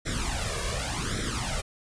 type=noise with flanger; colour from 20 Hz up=pink; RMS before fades=-30 dBFS; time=0.05-1.62 s; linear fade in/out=20 ms; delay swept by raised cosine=0.53 to 1.83 ms; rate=0.88 Hz; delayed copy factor=+0.85; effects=resampled to 22050 Hz